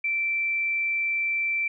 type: tone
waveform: sine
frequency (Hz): 2339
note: D7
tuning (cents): -8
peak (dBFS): -23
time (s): 0.04-1.68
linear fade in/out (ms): 5
effects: none